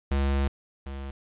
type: tone pair in turn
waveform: square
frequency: 69 / 68.4 Hz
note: C#2 / C#2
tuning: -7 / -23 cents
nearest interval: unison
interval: 16 cents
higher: first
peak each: -23 / -34 dBFS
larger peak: first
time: 0.11-0.48 / 0.86-1.11 s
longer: first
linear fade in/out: 5 ms
effects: resampled to 8000 Hz + 9-bit